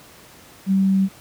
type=tone; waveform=sine; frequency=192.7 Hz; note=G3; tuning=29 cents flat; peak=-14 dBFS; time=0.66-1.09 s; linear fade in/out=50 ms; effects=pink hiss -46 dBFS RMS until 1.2 s + high-pass 80 Hz 12 dB/octave